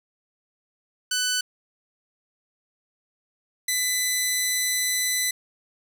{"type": "tone pair in turn", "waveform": "10% pulse", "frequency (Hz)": [1500, 2002], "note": ["F#6", "B6"], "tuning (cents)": [23, 23], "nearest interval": "perfect fourth", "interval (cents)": 500, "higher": "second", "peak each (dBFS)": [-14, -13], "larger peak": "second", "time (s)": [[1.11, 1.41], [3.68, 5.31]], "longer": "second", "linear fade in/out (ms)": 5, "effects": []}